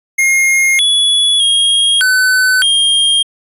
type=tone with pitch steps; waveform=square; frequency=2138 / 3398 / 3261 / 1511 / 3221 Hz; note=C7 / G#7 / G#7 / F#6 / G7; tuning=+37 / +39 / -32 / +36 / +46 cents; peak=-9 dBFS; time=0.18-3.23 s; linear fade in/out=10 ms; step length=610 ms; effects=resampled to 32000 Hz